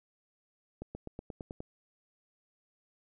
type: accelerating click train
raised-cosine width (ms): 2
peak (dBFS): -27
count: 8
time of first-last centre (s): 0.82-1.604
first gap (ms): 130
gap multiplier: 0.95
effects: none